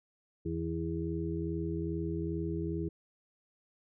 harmonic tone, 82.41 Hz, E2, in tune, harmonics 1 / 2 / 4 / 5, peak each -38 / -37 / -36 / -40 dBFS, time 0.45-2.89 s, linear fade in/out 10 ms, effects none

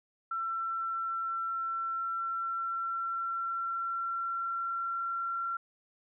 sine tone with pitch glide, 1345 to 1364.6 Hz, E6 to F6, +34 to -41 cents, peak -31 dBFS, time 0.31-5.57 s, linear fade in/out 5 ms, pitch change +25 cents, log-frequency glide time 0.62-5.16 s, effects none

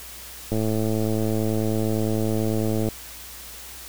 click train, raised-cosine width 2 ms, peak -12 dBFS, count 259, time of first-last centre 0.52-2.887 s, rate 109 Hz, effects added 60 Hz sine -47 dBFS peak until 3.88 s + white hiss -40 dBFS RMS until 3.88 s

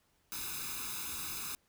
white noise with comb filter, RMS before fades -40 dBFS, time 0.32-1.55 s, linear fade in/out 0 ms, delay 0.79 ms, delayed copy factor +1, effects pink hiss -73 dBFS RMS until 1.68 s

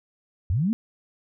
sine linear sweep, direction up, 73.42 to 237.8 Hz, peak -20 dBFS, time 0.5-0.73 s, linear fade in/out 0 ms, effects none

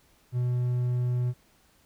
triangle tone, 123.47 Hz, B2, in tune, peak -22 dBFS, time 0.32-1.34 s, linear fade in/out 50 ms, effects pink hiss -63 dBFS RMS until 1.85 s

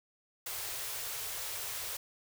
white band-stop noise, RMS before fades -39 dBFS, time 0.46-1.97 s, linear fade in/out 5 ms, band 140 to 370 Hz, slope 48 dB/octave, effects none

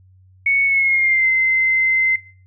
sine tone with pitch glide, 2217 to 2069 Hz, C#7 to C7, 0 to -20 cents, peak -13 dBFS, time 0.46-2.16 s, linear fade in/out 5 ms, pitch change -120 cents, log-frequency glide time 0.65-1.27 s, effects noise-tail reverb RT60 0.5 s tail -21 dB re dry + added 93 Hz sine -47 dBFS peak until 2.46 s

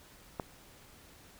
click, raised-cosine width 1 ms, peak -20 dBFS, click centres 0.398 s, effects pink hiss -57 dBFS RMS until 1.39 s

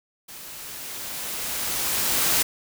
white noise with level ramp, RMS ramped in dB -41 to -20 dBFS, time 0.28-2.43 s, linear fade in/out 10 ms, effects none

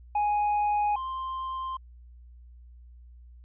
triangle tone pair in turn, 830.6 / 1048.5 Hz, G#5 / C6, 0 / +3 cents, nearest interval major third, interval 403 cents, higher second, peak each -21 / -29 dBFS, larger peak first, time 0.15-0.96 / 0.96-1.77 s, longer neither, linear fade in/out 5 ms, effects added 60 Hz sine -47 dBFS peak until 3.44 s + resampled to 8000 Hz

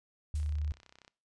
sine tone, 75.1 Hz, D2, 39 cents sharp, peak -30 dBFS, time 0.34-0.72 s, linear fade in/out 0 ms
blue noise with exponential decay, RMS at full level -46 dBFS, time 0.35-0.64 s, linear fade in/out 5 ms, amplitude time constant 63 ms
click train, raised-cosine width 0.2 ms, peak -37 dBFS, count 23, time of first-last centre 0.4-1.079 s, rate 32.4 Hz
effects noise-tail reverb RT60 0.4 s tail -22 dB re dry + resampled to 22050 Hz

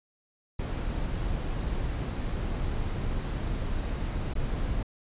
brown noise with dropouts, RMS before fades -30 dBFS, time 0.59-4.83 s, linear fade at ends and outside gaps 5 ms, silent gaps 4.337-4.353 s, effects resampled to 8000 Hz

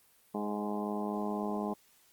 harmonic tone with a mistuned harmonic, 103.83 Hz, G#2, in tune, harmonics 2 / 3 / 4 / 5 / 6 / 7 / 8 / 9 / 10, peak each -35 / -41 / -39 / -49 / -42 / -44 / -41 / -50 / -44 dBFS, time 0.34-1.74 s, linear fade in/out 10 ms, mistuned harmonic 6, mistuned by +15 cents, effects white hiss -65 dBFS RMS until 2.12 s + Opus 32 kbps

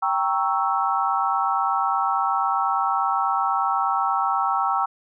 sine chord, G diminished seventh, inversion none, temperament equal, 784 / 932.3 / 1108.7 / 1318.5 Hz, G5 / Bb5 / Db6 / Fb6, 0 / 0 / 0 / 0 cents, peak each -24 / -26 / -26 / -24 dBFS, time 0.02-4.86 s, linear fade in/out 10 ms, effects none

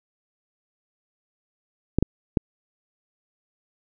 clicks, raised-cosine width 3 ms, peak -5 dBFS, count 3, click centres 1.986 / 2.026 / 2.372 s, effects none

